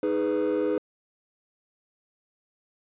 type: chord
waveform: triangle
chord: G# minor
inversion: second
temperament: just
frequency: 311.5 / 415.3 / 498.4 Hz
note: D#4 / G#4 / B4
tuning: +2 / 0 / +16 cents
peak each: -24 dBFS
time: 0.03-0.78 s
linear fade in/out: 2 ms
effects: tanh soft clip ceiling -18 dBFS + resampled to 8000 Hz